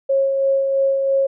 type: tone with tremolo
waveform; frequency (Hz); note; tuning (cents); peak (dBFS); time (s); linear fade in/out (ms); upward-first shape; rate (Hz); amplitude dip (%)
sine; 544; C#5; -33; -13; 0.09-1.27; 10; sine; 3; 35
effects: none